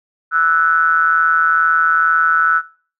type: ring-modulated tone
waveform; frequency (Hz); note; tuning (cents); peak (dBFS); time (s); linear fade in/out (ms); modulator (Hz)
triangle; 81.1; E2; -28; -6; 0.31-2.62; 50; 1400
effects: noise-tail reverb RT60 0.4 s tail -19 dB re dry